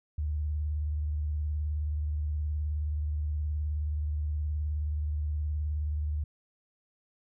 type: tone with vibrato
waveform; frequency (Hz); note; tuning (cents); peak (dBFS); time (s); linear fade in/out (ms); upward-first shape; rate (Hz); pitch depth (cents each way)
sine; 75.2; D2; +42; -28; 0.18-6.24; 5; sine; 19; 69
effects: none